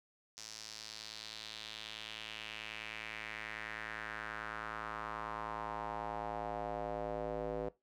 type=tone with band-pass filter sweep; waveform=square; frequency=54.7 Hz; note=A1; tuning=9 cents flat; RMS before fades=-43 dBFS; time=0.37-7.69 s; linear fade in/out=5 ms; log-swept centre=5700 to 500 Hz; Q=2.8; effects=noise-tail reverb RT60 0.2 s tail -18 dB re dry